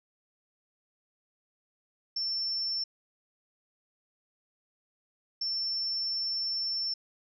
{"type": "tone bursts at uneven times", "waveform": "sine", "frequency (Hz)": 5390, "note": "E8", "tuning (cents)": 38, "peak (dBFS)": -29, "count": 2, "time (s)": [[2.16, 2.84], [5.41, 6.94]], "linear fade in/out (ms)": 5, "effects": []}